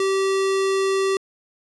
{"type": "tone", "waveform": "square", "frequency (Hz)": 387.2, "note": "G4", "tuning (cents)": -21, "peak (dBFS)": -19, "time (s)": [0, 1.17], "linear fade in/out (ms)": 2, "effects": ["resampled to 22050 Hz"]}